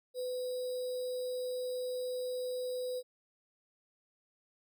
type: tone with sample-and-hold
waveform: sine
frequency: 503 Hz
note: B4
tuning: 32 cents sharp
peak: -34 dBFS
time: 0.14-3.03 s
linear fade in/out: 50 ms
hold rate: 4410 Hz
effects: none